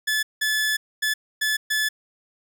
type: tone bursts at uneven times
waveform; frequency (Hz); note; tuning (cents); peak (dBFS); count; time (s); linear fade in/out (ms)
sawtooth; 1727; A6; -33; -17; 5; 0.07-0.23 / 0.41-0.77 / 1.02-1.14 / 1.41-1.57 / 1.7-1.89; 10
effects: none